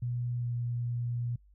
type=tone with pitch glide; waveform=sine; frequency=121.6 to 120.06 Hz; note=B2 to B2; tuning=-26 to -48 cents; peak=-30 dBFS; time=0.02-1.36 s; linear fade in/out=5 ms; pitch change=-22 cents; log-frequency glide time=0.36-0.49 s; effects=noise-tail reverb RT60 0.1 s tail -26 dB re dry + added 50 Hz sine -57 dBFS peak until 1.54 s